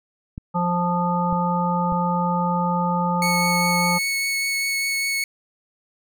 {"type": "clicks", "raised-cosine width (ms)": 5, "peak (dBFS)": -19, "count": 3, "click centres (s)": [0.379, 1.327, 1.923]}
{"type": "harmonic tone", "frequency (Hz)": 175.6, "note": "F3", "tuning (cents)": 10, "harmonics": [1, 3, 5, 7], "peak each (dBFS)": [-22, -29, -23, -27], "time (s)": [0.54, 3.99], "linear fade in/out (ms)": 20}
{"type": "tone with vibrato", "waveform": "sawtooth", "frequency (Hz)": 2208, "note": "C#7", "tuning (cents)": -7, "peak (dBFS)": -18, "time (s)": [3.22, 5.24], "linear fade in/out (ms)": 2, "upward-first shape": "triangle", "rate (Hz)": 5, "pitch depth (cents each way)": 9}
{"effects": []}